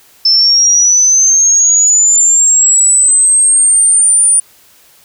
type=linear sweep; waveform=sine; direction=up; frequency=5274 to 9397 Hz; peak=-5 dBFS; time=0.25-4.4 s; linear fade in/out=5 ms; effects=white hiss -45 dBFS RMS until 5.04 s